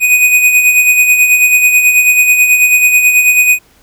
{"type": "tone with tremolo", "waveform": "square", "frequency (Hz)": 2489, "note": "D#7", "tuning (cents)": 0, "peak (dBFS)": -4, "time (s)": [0, 3.59], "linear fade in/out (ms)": 50, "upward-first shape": "sine", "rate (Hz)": 9.2, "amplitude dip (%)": 50, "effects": ["pink hiss -48 dBFS RMS until 3.82 s"]}